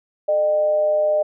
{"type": "tone with amplitude modulation", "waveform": "sine", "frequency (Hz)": 607, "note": "D#5", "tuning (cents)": -43, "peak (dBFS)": -13, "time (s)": [0.28, 1.23], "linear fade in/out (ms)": 10, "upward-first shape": "sine", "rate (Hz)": 176, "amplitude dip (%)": 45, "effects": []}